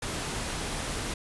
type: noise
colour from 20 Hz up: pink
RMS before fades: -33 dBFS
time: 0.02-1.14 s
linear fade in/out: 5 ms
effects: resampled to 24000 Hz